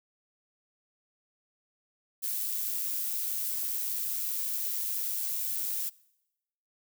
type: noise with amplitude modulation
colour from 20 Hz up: violet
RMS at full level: -31 dBFS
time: 2.22-5.9 s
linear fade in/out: 20 ms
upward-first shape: sine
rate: 105 Hz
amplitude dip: 30%
effects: noise-tail reverb RT60 0.9 s tail -23 dB re dry